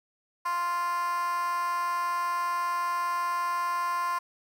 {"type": "tone with high-pass filter", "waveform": "10% pulse", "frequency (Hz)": 348.6, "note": "F4", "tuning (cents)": -3, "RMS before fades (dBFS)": -29, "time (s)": [0.45, 4.19], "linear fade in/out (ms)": 10, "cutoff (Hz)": 1000, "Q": 7.5, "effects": ["10-bit"]}